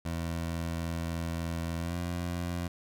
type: tone with pitch glide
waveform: 20% pulse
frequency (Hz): 83.4 to 87.04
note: E2 to F2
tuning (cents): +21 to -5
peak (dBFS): -27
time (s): 0.05-2.68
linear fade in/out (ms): 5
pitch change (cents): +74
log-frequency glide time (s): 1.79-1.97
effects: none